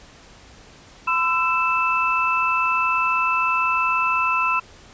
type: tone cluster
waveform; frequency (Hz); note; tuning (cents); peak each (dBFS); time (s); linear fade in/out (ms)
sine; 1014 / 1333 / 2638; B5 / E6 / E7; +45 / +19 / +1; -22; 1.07-4.6; 10
effects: pink hiss -47 dBFS RMS until 4.93 s + resampled to 16000 Hz